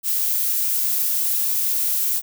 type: noise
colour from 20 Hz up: violet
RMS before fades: -21 dBFS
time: 0.03-2.22 s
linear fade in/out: 50 ms
effects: none